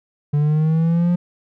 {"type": "exponential sweep", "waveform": "triangle", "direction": "up", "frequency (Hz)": [145.2, 177.5], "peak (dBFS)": -12, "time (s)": [0.33, 1.16], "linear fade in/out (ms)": 10, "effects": []}